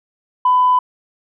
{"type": "tone", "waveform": "sine", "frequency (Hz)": 1001, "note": "B5", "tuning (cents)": 23, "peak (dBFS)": -9, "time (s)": [0.45, 0.79], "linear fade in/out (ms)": 5, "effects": ["tanh soft clip ceiling -5 dBFS"]}